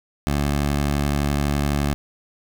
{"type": "tone", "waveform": "15% pulse", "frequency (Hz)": 71.8, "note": "D2", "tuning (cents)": -39, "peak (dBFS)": -13, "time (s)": [0.27, 1.94], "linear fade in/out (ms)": 0, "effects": []}